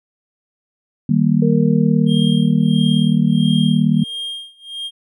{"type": "chord", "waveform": "sine", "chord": "Eb major", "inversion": "none", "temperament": "just", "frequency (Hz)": [155.56, 194.45, 233.3], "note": ["Eb3", "G3", "Bb3"], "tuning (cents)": [0, -14, 2], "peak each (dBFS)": -16, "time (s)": [1.09, 4.04], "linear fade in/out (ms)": 5}
{"type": "tone with exponential decay", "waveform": "sine", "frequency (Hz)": 464.6, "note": "A#4", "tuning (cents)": -6, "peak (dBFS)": -18, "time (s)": [1.42, 4.32], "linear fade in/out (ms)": 5, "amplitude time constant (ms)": 630}
{"type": "tone with tremolo", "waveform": "triangle", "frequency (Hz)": 3220, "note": "G7", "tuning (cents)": 46, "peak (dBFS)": -21, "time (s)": [2.06, 4.91], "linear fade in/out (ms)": 50, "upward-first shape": "sine", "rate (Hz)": 1.5, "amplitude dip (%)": 95}
{"effects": []}